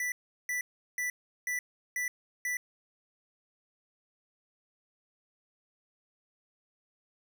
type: tone bursts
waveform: square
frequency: 1975.5 Hz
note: B6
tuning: in tune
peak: -31 dBFS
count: 6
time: 0-2.57 s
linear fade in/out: 2 ms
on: 120 ms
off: 370 ms
effects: none